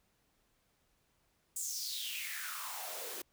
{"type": "noise with high-pass filter sweep", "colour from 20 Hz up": "white", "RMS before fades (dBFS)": -41, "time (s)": [1.56, 3.22], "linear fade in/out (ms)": 5, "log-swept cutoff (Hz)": [8000, 350], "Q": 5.5, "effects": ["pink hiss -75 dBFS RMS until 3.32 s"]}